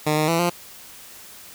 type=tone with pitch steps; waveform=10% pulse; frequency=152.3 / 154.1 / 166.7 / 174.2 Hz; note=D#3 / D#3 / E3 / F3; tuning=-37 / -16 / +20 / -4 cents; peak=-10 dBFS; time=0.06-0.5 s; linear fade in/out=10 ms; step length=110 ms; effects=white hiss -43 dBFS RMS until 1.54 s